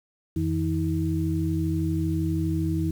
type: tone cluster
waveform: sine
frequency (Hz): 87.7 / 160.3 / 320.7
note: F2 / E3 / E4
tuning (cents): +8 / -48 / -48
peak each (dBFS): -27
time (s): 0.36-2.91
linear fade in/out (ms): 5
effects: 8-bit